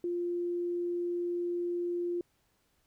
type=tone; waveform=sine; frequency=349.2 Hz; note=F4; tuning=in tune; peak=-30 dBFS; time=0.04-2.21 s; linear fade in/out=2 ms; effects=pink hiss -73 dBFS RMS until 2.86 s